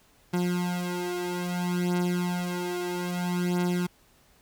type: beating tone pair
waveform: 30% pulse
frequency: 177.3 / 177.91 Hz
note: F3 / F3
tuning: +26 / +32 cents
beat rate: 0.61 Hz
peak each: -28 / -26 dBFS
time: 0.33-3.87 s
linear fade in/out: 10 ms
effects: pink hiss -61 dBFS RMS until 4.41 s